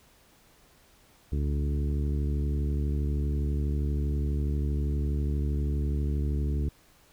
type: harmonic tone with a mistuned harmonic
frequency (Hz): 72.4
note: D2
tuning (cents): -24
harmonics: 1 / 2 / 3 / 4 / 5 / 6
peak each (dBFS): -26 / -33 / -38 / -39 / -42 / -45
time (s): 1.32-6.69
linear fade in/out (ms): 5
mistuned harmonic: 1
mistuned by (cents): -30
effects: pink hiss -60 dBFS RMS until 7.12 s